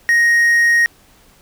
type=tone with quantisation; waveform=triangle; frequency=1872 Hz; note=A#6; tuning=7 cents sharp; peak=-8 dBFS; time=0.09-0.86 s; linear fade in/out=0 ms; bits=6; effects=pink hiss -50 dBFS RMS until 1.41 s